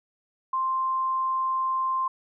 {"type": "tone", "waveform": "sine", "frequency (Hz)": 1050, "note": "C6", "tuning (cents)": 6, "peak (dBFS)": -23, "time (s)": [0.53, 2.08], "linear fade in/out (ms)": 5, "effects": []}